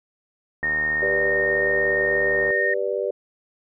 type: click train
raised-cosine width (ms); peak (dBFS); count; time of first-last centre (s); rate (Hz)
1; -20; 145; 0.63-2.505; 76.8
type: tone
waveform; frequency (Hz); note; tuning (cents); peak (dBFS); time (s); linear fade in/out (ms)
sine; 1843; A#6; -20; -20; 0.63-2.74; 5
type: chord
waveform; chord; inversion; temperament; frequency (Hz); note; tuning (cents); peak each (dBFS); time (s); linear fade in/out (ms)
sine; G major; none; just; 392 / 490 / 588; G4 / B4 / D5; 0 / -14 / +2; -26; 1.02-3.11; 5
effects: none